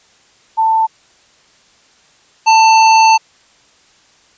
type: tone pair in turn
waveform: sine / square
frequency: 889 / 889 Hz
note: A5 / A5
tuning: +18 / +18 cents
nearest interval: unison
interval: 0 cents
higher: neither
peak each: -9 / -6 dBFS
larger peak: second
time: 0.57-0.87 / 2.46-3.18 s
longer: second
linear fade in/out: 20 ms
effects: white hiss -50 dBFS RMS until 4.37 s + resampled to 16000 Hz